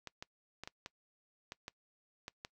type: clicks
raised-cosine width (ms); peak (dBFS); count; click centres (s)
0.2; -26; 9; 0.073 / 0.225 / 0.636 / 0.675 / 0.861 / 1.521 / 1.681 / 2.281 / 2.449
effects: noise-tail reverb RT60 0.1 s tail -23 dB re dry